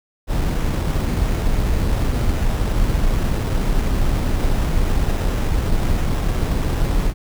brown noise with sample-and-hold, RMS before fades -18 dBFS, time 0.27-7.14 s, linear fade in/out 50 ms, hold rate 4410 Hz, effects none

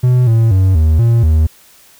triangle tone with pitch steps, 125.2 / 113.6 / 94.4 / 78.7 / 116.4 / 78.5 Hz, B2 / A#2 / F#2 / D#2 / A#2 / D#2, +24 / -44 / +35 / +20 / -2 / +16 cents, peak -5 dBFS, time 0.03-1.47 s, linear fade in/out 10 ms, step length 240 ms, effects white hiss -45 dBFS RMS until 1.99 s

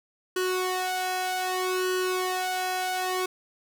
sawtooth tone with flanger, 369.2 Hz, F#4, 4 cents flat, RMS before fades -28 dBFS, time 0.36-3.26 s, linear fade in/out 5 ms, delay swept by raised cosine 0.67 to 1.49 ms, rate 0.64 Hz, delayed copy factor +0.8, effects none

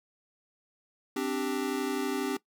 square chord, C suspended second, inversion none, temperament equal, 261.6 / 293.7 / 392 Hz, C4 / D4 / G4, 0 / 0 / 0 cents, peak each -34 dBFS, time 1.16-2.37 s, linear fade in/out 5 ms, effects noise-tail reverb RT60 0.1 s tail -19 dB re dry

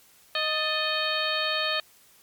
harmonic tone with a mistuned harmonic, 622.3 Hz, D#5, in tune, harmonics 1 / 2 / 3 / 4 / 5 / 6 / 7, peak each -32 / -32 / -32 / -32 / -32 / -32 / -32 dBFS, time 0.35-1.8 s, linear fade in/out 2 ms, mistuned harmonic 3, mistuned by -93 cents, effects white hiss -57 dBFS RMS until 2.22 s + MP3 96 kbps

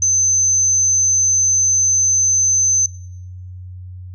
sine tone, 6170 Hz, G8, 28 cents flat, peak -12 dBFS, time 0.02-2.86 s, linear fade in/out 2 ms, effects noise-tail reverb RT60 0.9 s tail -22 dB re dry + added 91 Hz sine -30 dBFS peak until 4.14 s

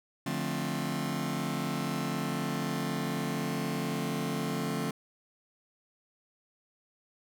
sawtooth chord, D minor seventh, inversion none, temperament just, 146.83 / 176.2 / 220.2 / 264.3 Hz, D3 / F3 / A3 / C4, 0 / +16 / +2 / +18 cents, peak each -32 dBFS, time 0.26-4.91 s, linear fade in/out 5 ms, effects none

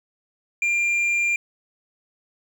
sine tone with hard clipping, 2390 Hz, D7, 30 cents sharp, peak -20 dBFS, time 0.62-1.36 s, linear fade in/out 2 ms, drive 4 dB, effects none

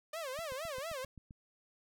sawtooth tone with vibrato, 586 Hz, D5, 4 cents flat, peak -35 dBFS, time 0.13-1.05 s, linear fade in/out 5 ms, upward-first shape sine, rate 4.3 Hz, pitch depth 240 cents each way
click train, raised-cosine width 5 ms, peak -39 dBFS, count 8, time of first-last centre 0.39-1.309 s, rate 7.62 Hz
effects none

